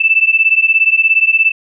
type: beating tone pair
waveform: sine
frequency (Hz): 2637 / 2654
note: E7 / E7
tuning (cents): 0 / +11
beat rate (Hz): 17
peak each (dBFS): -11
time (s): 0-1.52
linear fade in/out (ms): 10
effects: none